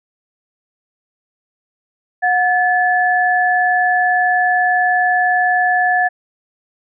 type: tone pair together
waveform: sine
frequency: 727 / 1729.1 Hz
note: F#5 / A6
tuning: -31 / -31 cents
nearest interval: octave + minor third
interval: 1500 cents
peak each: -14 / -15 dBFS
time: 2.22-6.09 s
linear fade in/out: 20 ms
effects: none